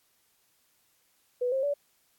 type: tone with pitch steps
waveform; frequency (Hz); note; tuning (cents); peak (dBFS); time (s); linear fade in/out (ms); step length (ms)
sine; 493.9 / 532.4 / 573.9; B4 / C5 / D5; 0 / +30 / -40; -25; 1.41-1.74; 10; 110
effects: white hiss -69 dBFS RMS until 2.18 s + AAC 64 kbps